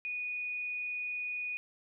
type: tone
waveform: sine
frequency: 2469 Hz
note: D#7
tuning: 14 cents flat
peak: -34 dBFS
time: 0.05-1.57 s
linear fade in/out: 0 ms
effects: none